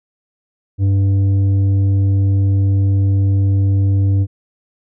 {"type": "tone with tanh clipping", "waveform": "triangle", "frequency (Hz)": 98, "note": "G2", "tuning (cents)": 0, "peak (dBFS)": -12, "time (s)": [0.78, 4.27], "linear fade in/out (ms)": 50, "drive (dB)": 11, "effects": []}